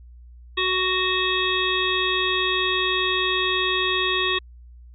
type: harmonic tone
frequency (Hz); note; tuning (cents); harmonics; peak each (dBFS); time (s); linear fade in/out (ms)
371.5; F#4; +7; 1 / 3 / 5 / 7 / 9 / 10; -27 / -27 / -27 / -27 / -27 / -27; 0.57-4.39; 10
effects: added 60 Hz sine -42 dBFS peak until 4.94 s